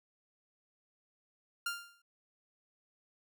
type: tone with exponential decay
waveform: sawtooth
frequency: 1396.9 Hz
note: F6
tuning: in tune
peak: -28 dBFS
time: 1.66-2.02 s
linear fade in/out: 5 ms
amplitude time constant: 77 ms
effects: none